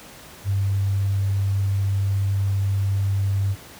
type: tone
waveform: sine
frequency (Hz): 98.4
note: G2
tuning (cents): +7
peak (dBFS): -18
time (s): 0.44-3.56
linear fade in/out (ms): 50
effects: pink hiss -43 dBFS RMS until 3.79 s + high-pass 60 Hz 12 dB/octave